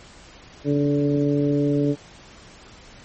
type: harmonic tone with a mistuned harmonic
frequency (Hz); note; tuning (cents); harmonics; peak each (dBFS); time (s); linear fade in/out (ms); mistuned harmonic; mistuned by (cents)
144.3; D3; -30; 1 / 2 / 3 / 4; -23 / -20 / -24 / -30; 0.64-1.96; 50; 1; -18
effects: pink hiss -46 dBFS RMS until 3.04 s + MP3 32 kbps